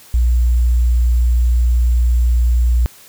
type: tone with sample-and-hold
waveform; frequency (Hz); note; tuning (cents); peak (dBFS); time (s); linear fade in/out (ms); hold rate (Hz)
sine; 60; B1; -49; -10; 0.14-2.86; 0; 7350
effects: white hiss -43 dBFS RMS until 3.08 s